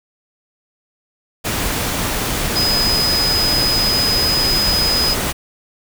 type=tone in noise; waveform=sine; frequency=5010 Hz; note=D#8; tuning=11 cents sharp; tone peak=-15 dBFS; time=2.55-5.15 s; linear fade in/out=20 ms; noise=pink; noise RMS=-20 dBFS; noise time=1.44-5.33 s; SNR=+2 dB; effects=none